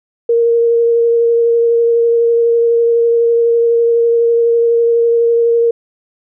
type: tone with vibrato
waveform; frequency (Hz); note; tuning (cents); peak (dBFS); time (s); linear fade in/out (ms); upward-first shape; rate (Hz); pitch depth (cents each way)
sine; 466.2; A#4; 0; -8; 0.29-5.71; 5; sine; 12; 11
effects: none